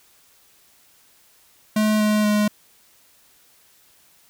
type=tone with pitch steps; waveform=square; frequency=214.2 / 211.9 / 209.5 Hz; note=A3 / G#3 / G#3; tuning=-46 / +35 / +15 cents; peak=-17 dBFS; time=1.76-2.48 s; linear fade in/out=5 ms; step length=240 ms; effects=white hiss -56 dBFS RMS until 4.29 s